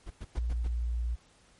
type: noise bursts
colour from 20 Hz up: brown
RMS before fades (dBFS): -38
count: 5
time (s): 0.06-0.68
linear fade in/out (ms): 10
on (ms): 44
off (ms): 100
type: tone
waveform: sine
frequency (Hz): 58.9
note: A#1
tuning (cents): +19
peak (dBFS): -28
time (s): 0.36-1.16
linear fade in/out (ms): 20
effects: pink hiss -62 dBFS RMS until 1.59 s + MP3 48 kbps